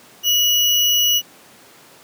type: tone with sample-and-hold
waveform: sine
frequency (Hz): 2918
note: F#7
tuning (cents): -25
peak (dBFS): -13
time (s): 0.23-1.22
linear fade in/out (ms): 50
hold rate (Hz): 8820
effects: pink hiss -46 dBFS RMS until 2.03 s + high-pass 200 Hz 12 dB/octave